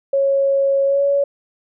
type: tone with pitch glide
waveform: sine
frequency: 550 to 562.2 Hz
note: C#5 to C#5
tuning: -14 to +24 cents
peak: -13 dBFS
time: 0.13-1.24 s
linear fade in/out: 5 ms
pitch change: +38 cents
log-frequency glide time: 0.85-1.03 s
effects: none